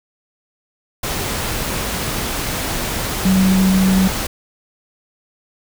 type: tone in noise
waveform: sine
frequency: 189.2 Hz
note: F#3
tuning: 39 cents sharp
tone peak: -11 dBFS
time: 3.25-4.08 s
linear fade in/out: 5 ms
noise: pink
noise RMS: -22 dBFS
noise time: 1.03-4.27 s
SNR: +8 dB
effects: none